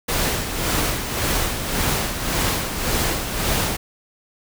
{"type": "noise with tremolo", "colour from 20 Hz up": "pink", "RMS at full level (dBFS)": -20, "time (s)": [0.08, 3.77], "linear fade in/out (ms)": 10, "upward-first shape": "sine", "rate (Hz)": 1.8, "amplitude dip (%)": 55, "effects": []}